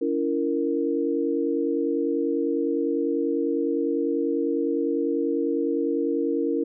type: tone cluster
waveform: sine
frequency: 284.5 / 334.5 / 464.5 Hz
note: C#4 / E4 / A#4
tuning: +45 / +25 / -6 cents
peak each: -26 dBFS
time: 0.01-6.64 s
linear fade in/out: 10 ms
effects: none